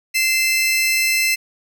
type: tone pair together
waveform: sawtooth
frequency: 2077 / 2639 Hz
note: C7 / E7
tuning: -13 / +1 cents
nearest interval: major third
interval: 414 cents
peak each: -15 dBFS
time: 0.14-1.36 s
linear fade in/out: 20 ms
effects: none